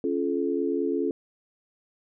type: tone cluster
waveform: sine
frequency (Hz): 276.3 / 345.6 / 430.6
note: C#4 / F4 / A4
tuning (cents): -6 / -18 / -37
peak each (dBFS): -28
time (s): 0.04-1.11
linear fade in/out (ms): 2
effects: none